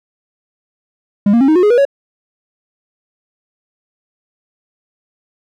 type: tone with pitch steps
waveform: triangle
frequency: 202.8 / 234.3 / 270.7 / 312.8 / 361.3 / 417.5 / 482.3 / 557.3 Hz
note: G#3 / A#3 / C#4 / D#4 / F#4 / G#4 / B4 / C#5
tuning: -41 / +9 / -41 / +9 / -41 / +9 / -41 / +9 cents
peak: -5 dBFS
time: 1.26-1.852 s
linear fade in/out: 5 ms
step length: 74 ms
effects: none